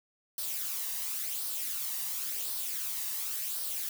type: noise with flanger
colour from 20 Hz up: blue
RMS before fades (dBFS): -35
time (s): 0.38-3.89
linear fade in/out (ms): 2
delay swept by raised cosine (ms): 0.21 to 1.07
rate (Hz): 0.93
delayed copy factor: +0.5
effects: none